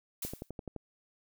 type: noise with exponential decay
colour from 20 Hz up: blue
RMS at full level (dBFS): -35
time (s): 0.22-0.5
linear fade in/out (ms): 5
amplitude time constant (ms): 60
type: click train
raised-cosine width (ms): 2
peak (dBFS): -26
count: 7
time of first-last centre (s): 0.25-0.763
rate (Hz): 11.7
effects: none